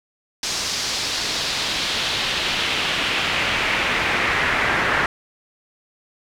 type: noise with band-pass filter sweep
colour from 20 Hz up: brown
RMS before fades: -22 dBFS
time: 0.43-5.06 s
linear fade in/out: 2 ms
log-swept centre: 5600 to 1700 Hz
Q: 1.8
effects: none